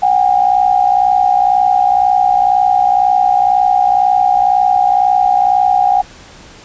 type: tone pair together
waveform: sine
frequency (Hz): 740 / 802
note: F#5 / G5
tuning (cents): 0 / +39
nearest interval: minor second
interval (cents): 139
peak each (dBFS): -11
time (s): 0.02-6.02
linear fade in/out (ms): 10
effects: pink hiss -38 dBFS RMS until 6.64 s + resampled to 16000 Hz